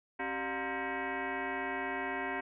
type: tone with frequency modulation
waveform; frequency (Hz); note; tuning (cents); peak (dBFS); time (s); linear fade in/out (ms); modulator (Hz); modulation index
sine; 598; D5; +31; -33; 0.19-2.41; 10; 328; 5
effects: none